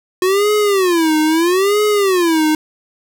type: tone with vibrato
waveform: square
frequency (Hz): 361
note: F#4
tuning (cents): -43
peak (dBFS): -12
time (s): 0.22-2.55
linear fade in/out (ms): 2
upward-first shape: sine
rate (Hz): 0.77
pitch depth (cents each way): 270
effects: none